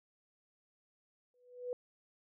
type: tone with exponential growth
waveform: sine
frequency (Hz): 493.9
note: B4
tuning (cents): 0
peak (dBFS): -33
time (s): 1.34-1.73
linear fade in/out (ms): 1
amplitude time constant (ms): 84
effects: none